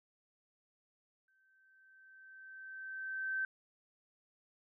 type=tone with exponential growth; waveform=sine; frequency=1548 Hz; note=G6; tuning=22 cents flat; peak=-32 dBFS; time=1.28-3.45 s; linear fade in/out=2 ms; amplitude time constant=470 ms; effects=none